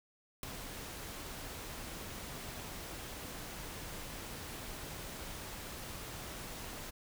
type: noise with ADSR envelope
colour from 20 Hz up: pink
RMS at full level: -36 dBFS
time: 0.43-6.91 s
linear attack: 3 ms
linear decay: 8 ms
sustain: -9 dB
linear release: 18 ms
effects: none